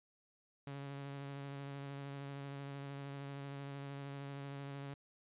sawtooth tone with vibrato, 139.7 Hz, C#3, 14 cents sharp, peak -40 dBFS, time 0.67-4.94 s, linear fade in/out 2 ms, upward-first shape sine, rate 13 Hz, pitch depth 18 cents each way, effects resampled to 8000 Hz

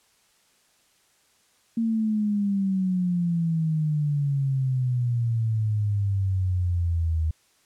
sine exponential sweep, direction down, 230.2 to 78.4 Hz, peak -21 dBFS, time 1.77-7.31 s, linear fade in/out 5 ms, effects white hiss -63 dBFS RMS until 7.65 s + low-pass 10000 Hz 12 dB/octave

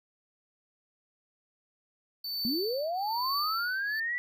square tone with tremolo, 4526 Hz, C#8, 35 cents sharp, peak -30 dBFS, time 2.24-4 s, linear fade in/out 5 ms, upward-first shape triangle, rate 1.1 Hz, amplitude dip 95%
sine linear sweep, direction up, 213.9 to 1975.5 Hz, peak -29 dBFS, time 2.45-4.18 s, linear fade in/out 0 ms
effects none

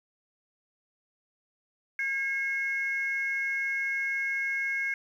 sine tone pair together, 1626 / 2172 Hz, G#6 / C#7, -37 / -36 cents, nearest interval perfect fourth, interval 501 cents, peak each -31 / -28 dBFS, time 1.99-4.94 s, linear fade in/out 2 ms, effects tanh soft clip ceiling -21 dBFS + 10-bit

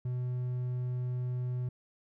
triangle tone, 124.8 Hz, B2, 19 cents sharp, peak -29 dBFS, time 0.05-1.69 s, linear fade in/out 5 ms, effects none

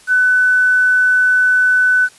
sine tone with quantisation, 1500 Hz, F#6, 23 cents sharp, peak -9 dBFS, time 0.07-2.09 s, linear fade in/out 50 ms, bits 6, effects white hiss -45 dBFS RMS until 2.18 s + resampled to 24000 Hz

